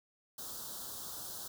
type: band-stop noise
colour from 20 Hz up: white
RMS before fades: -44 dBFS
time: 0.38-1.48 s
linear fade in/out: 5 ms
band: 1500 to 3400 Hz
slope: 48 dB/octave
effects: none